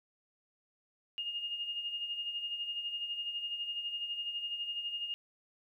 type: tone with tremolo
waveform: sine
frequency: 2840 Hz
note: F7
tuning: 28 cents sharp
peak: -33 dBFS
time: 1.18-5.14 s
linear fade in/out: 0 ms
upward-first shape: sine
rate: 12 Hz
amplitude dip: 55%
effects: 12-bit